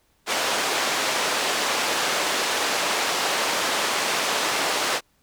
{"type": "band-pass noise", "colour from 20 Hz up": "pink", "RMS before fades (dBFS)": -24, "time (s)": [0.26, 5.01], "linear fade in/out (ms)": 50, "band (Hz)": [510, 7100], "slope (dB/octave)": 12, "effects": ["pink hiss -65 dBFS RMS until 5.22 s"]}